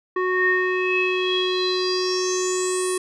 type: tone with low-pass filter sweep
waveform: square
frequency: 368.1 Hz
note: F#4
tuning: 9 cents flat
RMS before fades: -22 dBFS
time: 0.16-2.98 s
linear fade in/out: 5 ms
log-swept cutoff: 1500 to 9700 Hz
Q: 9
effects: none